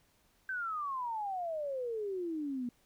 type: exponential sweep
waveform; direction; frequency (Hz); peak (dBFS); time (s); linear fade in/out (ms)
sine; down; 1568 to 236.9; -34; 0.49-2.69; 2
effects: pink hiss -70 dBFS RMS until 2.85 s